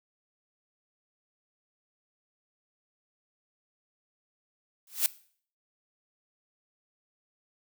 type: noise with exponential growth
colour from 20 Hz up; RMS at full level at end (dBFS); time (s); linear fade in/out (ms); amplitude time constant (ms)
blue; -21; 4.87-5.06; 1; 40
effects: noise-tail reverb RT60 0.5 s tail -19 dB re dry